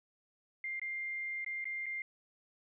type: tone with dropouts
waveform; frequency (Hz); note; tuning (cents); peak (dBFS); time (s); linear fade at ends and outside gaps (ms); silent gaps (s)
sine; 2100; C7; +6; -36; 0.64-2.02; 2; 0.796-0.816 / 1.446-1.463 / 1.643-1.654 / 1.859-1.864
effects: none